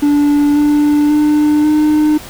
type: tone with pitch steps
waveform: triangle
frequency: 290.8 / 295 / 299.3 / 303.7 Hz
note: D4 / D4 / D4 / D#4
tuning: -17 / +8 / +33 / -42 cents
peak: -6 dBFS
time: 0.02-2.18 s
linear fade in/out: 10 ms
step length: 540 ms
effects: pink hiss -32 dBFS RMS until 2.29 s